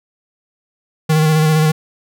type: tone with vibrato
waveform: square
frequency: 156 Hz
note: D#3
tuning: 5 cents sharp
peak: -11 dBFS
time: 1.09-1.72 s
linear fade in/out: 10 ms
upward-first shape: square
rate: 15 Hz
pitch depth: 22 cents each way
effects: none